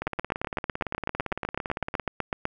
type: two click trains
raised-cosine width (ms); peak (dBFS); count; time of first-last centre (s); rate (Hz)
0.5; -11 / -15; 20 / 36; 0.07-2.454 / 0.02-1.997; 7.97 / 17.7
effects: none